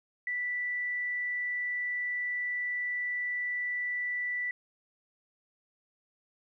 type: tone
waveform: sine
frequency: 1970 Hz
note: B6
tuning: 5 cents flat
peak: -30 dBFS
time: 0.27-4.51 s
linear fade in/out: 2 ms
effects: 12-bit